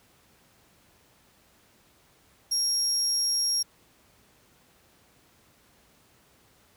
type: tone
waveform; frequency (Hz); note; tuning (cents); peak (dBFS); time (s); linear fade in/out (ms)
35% pulse; 5588; F8; 0; -21; 2.51-3.63; 10
effects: pink hiss -61 dBFS RMS until 6.76 s + high-pass 60 Hz 12 dB/octave